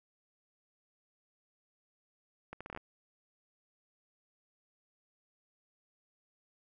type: accelerating click train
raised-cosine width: 0.5 ms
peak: -28 dBFS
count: 8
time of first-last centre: 2.53-2.774 s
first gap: 76 ms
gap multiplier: 0.72
effects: none